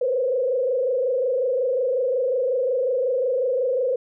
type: tone with frequency modulation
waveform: sine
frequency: 510 Hz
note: C5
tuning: 44 cents flat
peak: -19 dBFS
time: 0.01-3.96 s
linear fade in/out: 5 ms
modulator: 25.5 Hz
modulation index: 1.3
effects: none